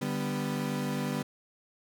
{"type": "chord", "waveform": "35% pulse", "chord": "G major", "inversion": "second", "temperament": "equal", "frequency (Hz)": [146.83, 196, 246.9], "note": ["D3", "G3", "B3"], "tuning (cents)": [0, 0, 0], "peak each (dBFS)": [-33, -33, -32], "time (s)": [0.01, 1.23], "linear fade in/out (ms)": 10, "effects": []}